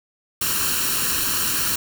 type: noise with comb filter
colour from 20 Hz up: white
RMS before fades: -22 dBFS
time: 0.41-1.76 s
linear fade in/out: 5 ms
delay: 0.71 ms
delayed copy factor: +0.7
effects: none